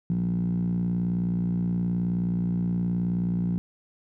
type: tone with band-pass filter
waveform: 10% pulse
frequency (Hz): 59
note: A#1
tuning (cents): +22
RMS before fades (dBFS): -26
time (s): 0.1-3.58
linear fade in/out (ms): 0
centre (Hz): 160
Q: 9.9
effects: none